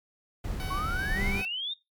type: noise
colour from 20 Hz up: brown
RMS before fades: -32 dBFS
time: 0.44-1.42 s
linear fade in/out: 5 ms
type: tone with tremolo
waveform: 10% pulse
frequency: 752 Hz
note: F#5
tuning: 28 cents sharp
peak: -30 dBFS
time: 0.6-1.45 s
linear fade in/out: 0 ms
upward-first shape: square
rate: 2.6 Hz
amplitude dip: 25%
type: exponential sweep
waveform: sine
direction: up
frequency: 1078 to 3729 Hz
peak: -30 dBFS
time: 0.7-1.74 s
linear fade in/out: 10 ms
type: tone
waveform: 35% pulse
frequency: 198 Hz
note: G3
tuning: 18 cents sharp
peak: -31 dBFS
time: 1.14-1.44 s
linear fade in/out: 50 ms
effects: noise-tail reverb RT60 0.2 s tail -18 dB re dry + MP3 96 kbps